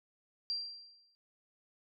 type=tone with exponential decay; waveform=sine; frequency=4731 Hz; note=D8; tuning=12 cents sharp; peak=-31 dBFS; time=0.5-1.15 s; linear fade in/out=0 ms; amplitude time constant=140 ms; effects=none